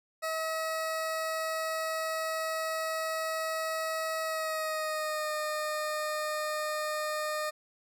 20% pulse tone with pitch glide, 641 to 610.6 Hz, E5 to D#5, -49 to -33 cents, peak -26 dBFS, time 0.22-7.51 s, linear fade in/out 20 ms, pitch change -84 cents, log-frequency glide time 4.23-5.32 s, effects none

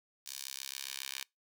10% pulse tone with high-pass filter sweep, 67.3 Hz, C2, 49 cents sharp, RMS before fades -43 dBFS, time 0.26-1.24 s, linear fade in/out 5 ms, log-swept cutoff 5000 to 2800 Hz, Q 1, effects noise-tail reverb RT60 0.2 s tail -26 dB re dry

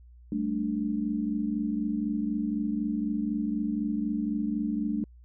sine chord, G suspended second, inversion none, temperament equal, 196 / 220 / 293.7 Hz, G3 / A3 / D4, 0 / 0 / 0 cents, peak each -34 / -29 / -31 dBFS, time 0.32-5.04 s, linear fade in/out 2 ms, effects added 60 Hz sine -49 dBFS peak until 5.24 s

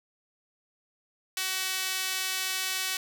sawtooth tone with high-pass filter, 376.3 Hz, F#4, 29 cents sharp, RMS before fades -31 dBFS, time 1.37-2.97 s, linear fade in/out 2 ms, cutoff 2500 Hz, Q 0.77, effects none

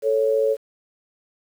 sine tone pair together, 440.2 / 554.6 Hz, A4 / C#5, +1 / +1 cents, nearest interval major third, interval 400 cents, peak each -19 / -20 dBFS, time 0.02-0.57 s, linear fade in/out 50 ms, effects 8-bit

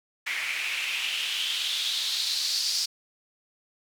white noise with band-pass filter sweep, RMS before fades -29 dBFS, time 0.26-2.86 s, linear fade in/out 10 ms, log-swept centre 2100 to 5000 Hz, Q 4.3, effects none

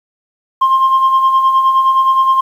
sine tone with tremolo, 1059 Hz, C6, 21 cents sharp, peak -4 dBFS, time 0.61-2.41 s, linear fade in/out 10 ms, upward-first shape sine, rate 9.6 Hz, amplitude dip 55%, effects tanh soft clip ceiling -5 dBFS + 7-bit

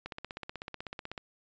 click train, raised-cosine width 0.3 ms, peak -23 dBFS, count 19, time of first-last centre 0.06-1.178 s, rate 16.1 Hz, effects resampled to 16000 Hz

